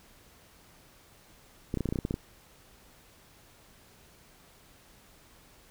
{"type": "clicks", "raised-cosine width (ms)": 3, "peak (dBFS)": -17, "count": 11, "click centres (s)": [1.741, 1.773, 1.807, 1.857, 1.889, 1.925, 1.958, 1.988, 2.051, 2.109, 2.141], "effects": ["pink hiss -58 dBFS RMS until 5.7 s"]}